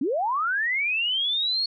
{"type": "linear sweep", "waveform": "sine", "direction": "up", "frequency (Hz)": [235.8, 4382], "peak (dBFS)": -22, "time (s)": [0.01, 1.66], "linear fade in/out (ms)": 5, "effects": []}